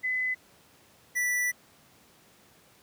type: tone pair in turn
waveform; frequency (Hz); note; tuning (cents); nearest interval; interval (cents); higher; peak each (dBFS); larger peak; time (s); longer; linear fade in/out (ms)
sine / square; 2016 / 1968.8; B6 / B6; +35 / -6; unison; 41; first; -26; neither; 0.03-0.35 / 1.15-1.52; second; 20
effects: pink hiss -59 dBFS RMS until 2.82 s + high-pass 100 Hz 12 dB/octave